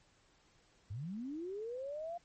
sine linear sweep, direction up, 89 to 704 Hz, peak -39 dBFS, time 0.9-2.18 s, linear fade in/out 10 ms, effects pink hiss -69 dBFS RMS until 2.24 s + MP3 32 kbps

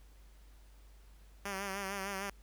5% pulse tone with vibrato, 196 Hz, G3, in tune, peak -26 dBFS, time 1.45-2.3 s, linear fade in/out 5 ms, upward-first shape sine, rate 6.6 Hz, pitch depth 54 cents each way, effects added 50 Hz sine -55 dBFS peak until 2.42 s + pink hiss -67 dBFS RMS until 2.42 s

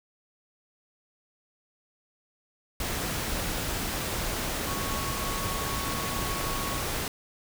sine tone in noise, 1108.7 Hz, C#6, in tune, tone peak -36 dBFS, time 4.67-6.81 s, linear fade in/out 2 ms, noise pink, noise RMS -31 dBFS, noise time 2.8-7.08 s, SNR -8 dB, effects none

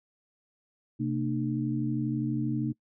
sine tone cluster, 130.2 / 228.5 / 300.9 Hz, C3 / A#3 / D4, -8 / -34 / +42 cents, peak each -31 / -31 / -31 dBFS, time 0.99-2.73 s, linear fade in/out 20 ms, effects noise-tail reverb RT60 0.1 s tail -24 dB re dry

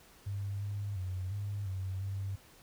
sine tone with pitch steps, 99.9 / 101.5 / 92.5 / 101.5 / 94.5 / 97.8 Hz, G2 / G#2 / F#2 / G#2 / F#2 / G2, +33 / -39 / 0 / -39 / +37 / -4 cents, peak -34 dBFS, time 0.26-2.36 s, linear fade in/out 10 ms, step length 350 ms, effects pink hiss -59 dBFS RMS until 2.62 s

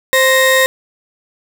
35% pulse tone pair together, 523.3 / 1863.7 Hz, C5 / A#6, 0 / -1 cents, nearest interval octave + minor seventh, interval 2199 cents, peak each -10 dBFS, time 0.13-0.66 s, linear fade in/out 0 ms, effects none

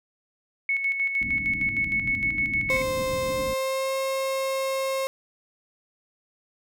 sine tone with tremolo, 2205 Hz, C#7, 10 cents flat, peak -21 dBFS, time 0.69-2.82 s, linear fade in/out 2 ms, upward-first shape square, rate 6.5 Hz, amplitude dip 50%
white low-pass noise, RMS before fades -36 dBFS, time 1.21-3.54 s, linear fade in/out 10 ms, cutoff 310 Hz, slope 96 dB/octave
35% pulse tone with pitch glide, 523.3 to 534.9 Hz, C5 to C5, 0 to +38 cents, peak -23 dBFS, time 2.7-5.07 s, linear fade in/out 0 ms, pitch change +38 cents, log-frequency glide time 3.26-3.96 s
effects none

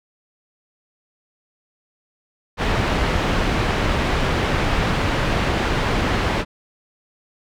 pink low-pass noise, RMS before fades -20 dBFS, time 2.57-6.45 s, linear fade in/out 50 ms, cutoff 2900 Hz, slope 12 dB/octave, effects none

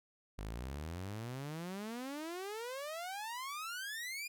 sawtooth exponential sweep, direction up, 49 to 2467 Hz, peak -37 dBFS, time 0.38-4.28 s, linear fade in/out 10 ms, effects none

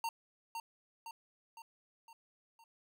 square tone with echo, 917 Hz, A#5, 29 cents flat, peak -35 dBFS, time 0.04-0.09 s, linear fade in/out 2 ms, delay 510 ms, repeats 5, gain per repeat -5 dB, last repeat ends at 2.64 s, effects none

